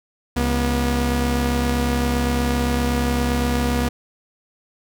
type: tone pair together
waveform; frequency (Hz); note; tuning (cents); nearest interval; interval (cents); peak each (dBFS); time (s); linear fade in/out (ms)
sawtooth; 67.77 / 241.5; C#2 / B3; -39 / -39; octave + minor seventh; 2200; -17; 0.36-3.89; 10
effects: none

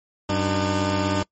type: tone pair together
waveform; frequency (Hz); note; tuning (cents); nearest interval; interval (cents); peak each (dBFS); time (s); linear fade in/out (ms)
15% pulse; 95 / 301.6; F#2 / D4; +46 / +46; octave + minor sixth; 2000; -17; 0.29-1.23; 5
effects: noise-tail reverb RT60 0.1 s tail -24 dB re dry + MP3 32 kbps

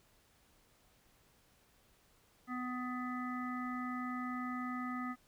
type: harmonic tone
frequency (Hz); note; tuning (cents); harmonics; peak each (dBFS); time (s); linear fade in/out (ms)
250; B3; +21; 1 / 3 / 5 / 7 / 8; -39 / -49 / -42 / -53 / -49; 2.47-5.16; 50
effects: pink hiss -69 dBFS RMS until 5.27 s

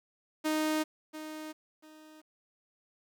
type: tone with echo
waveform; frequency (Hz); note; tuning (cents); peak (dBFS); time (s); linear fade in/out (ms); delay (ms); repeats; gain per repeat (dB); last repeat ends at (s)
sawtooth; 310; D#4; -6; -24; 0.44-0.84; 20; 690; 2; -12; 2.22
effects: 11-bit

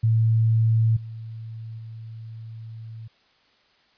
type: tone with level steps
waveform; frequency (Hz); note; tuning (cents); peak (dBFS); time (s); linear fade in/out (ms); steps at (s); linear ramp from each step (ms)
sine; 112.5; A2; +39; -16 / -33 / -35; 0.03-3.08; 10; 0.96 / 1.78; 10
effects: white hiss -61 dBFS RMS until 3.97 s + resampled to 11025 Hz

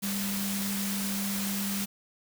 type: tone in noise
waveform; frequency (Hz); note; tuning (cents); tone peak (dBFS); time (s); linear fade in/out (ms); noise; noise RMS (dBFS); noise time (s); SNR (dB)
sine; 198.5; G3; +22; -31; 0.02-1.86; 20; white; -34; 0.02-1.86; 0
effects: none

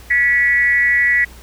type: tone with frequency modulation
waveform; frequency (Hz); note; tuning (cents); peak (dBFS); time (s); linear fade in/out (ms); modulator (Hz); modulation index
sine; 1948; B6; -24; -11; 0.1-1.25; 10; 259; 0.58
effects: added 60 Hz sine -38 dBFS peak until 1.42 s + pink hiss -43 dBFS RMS until 1.42 s

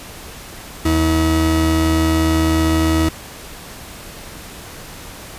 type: tone pair together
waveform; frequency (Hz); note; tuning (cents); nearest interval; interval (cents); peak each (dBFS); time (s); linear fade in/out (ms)
40% pulse; 80.2 / 320.8; E2 / E4; -47 / -47; 2 octaves; 2400; -16; 0.85-3.09; 5
effects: pink hiss -35 dBFS RMS until 5.38 s + resampled to 32000 Hz

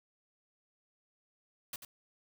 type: noise with echo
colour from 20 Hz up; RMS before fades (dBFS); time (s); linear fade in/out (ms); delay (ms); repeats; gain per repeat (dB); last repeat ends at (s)
white; -41; 1.73-1.76; 2; 90; 1; -9; 1.85
effects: none

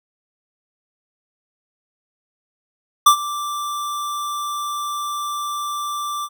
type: tone with ADSR envelope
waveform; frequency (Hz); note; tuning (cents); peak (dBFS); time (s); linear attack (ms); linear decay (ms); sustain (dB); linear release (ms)
square; 1174.7; D6; 0; -6; 3.06-6.29; 8; 89; -18; 52
effects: none

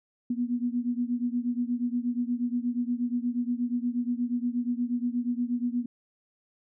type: beating tone pair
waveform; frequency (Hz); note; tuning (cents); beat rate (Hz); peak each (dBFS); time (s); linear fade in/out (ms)
sine; 239.7 / 248.1; A#3 / B3; +48 / +8; 8.4; -28 / -30; 0.3-5.86; 5
effects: none

